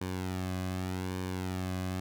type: tone with flanger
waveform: sawtooth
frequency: 92.5 Hz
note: F#2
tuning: in tune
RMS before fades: -35 dBFS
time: 0.01-2 s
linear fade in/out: 5 ms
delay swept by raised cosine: 1.5 to 2.2 ms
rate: 0.84 Hz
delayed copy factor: -0.6
effects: none